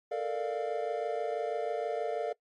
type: chord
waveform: triangle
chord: Bb major seventh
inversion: third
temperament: equal with one note detuned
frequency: 440 / 466.2 / 596.2 / 698.5 Hz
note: A4 / Bb4 / D5 / F5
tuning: 0 / 0 / +26 / 0 cents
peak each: -34 dBFS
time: 0.11-2.33 s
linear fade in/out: 10 ms
effects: noise-tail reverb RT60 0.1 s tail -22 dB re dry + MP3 48 kbps